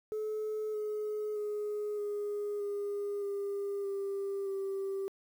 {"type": "tone with pitch steps", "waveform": "sine", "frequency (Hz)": [430, 424.1, 418.2, 412.5, 406.8, 401.2, 395.7, 390.2], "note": ["A4", "G#4", "G#4", "G#4", "G#4", "G4", "G4", "G4"], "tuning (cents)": [-40, 36, 12, -12, -36, 40, 16, -8], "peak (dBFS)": -31, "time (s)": [0.12, 5.08], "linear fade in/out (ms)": 0, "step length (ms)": 620, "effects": ["tanh soft clip ceiling -31 dBFS", "10-bit"]}